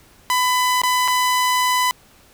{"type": "tone with dropouts", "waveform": "sawtooth", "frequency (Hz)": 1001, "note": "B5", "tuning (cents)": 23, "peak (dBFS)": -12, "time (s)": [0.3, 1.91], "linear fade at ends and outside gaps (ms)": 0, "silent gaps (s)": [[0.817, 0.835], [1.078, 1.082]], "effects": ["pink hiss -51 dBFS RMS until 2.33 s"]}